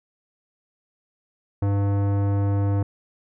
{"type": "tone with tanh clipping", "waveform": "sine", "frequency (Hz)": 100, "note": "G2", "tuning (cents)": 35, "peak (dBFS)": -21, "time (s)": [1.62, 2.83], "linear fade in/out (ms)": 5, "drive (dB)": 18, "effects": []}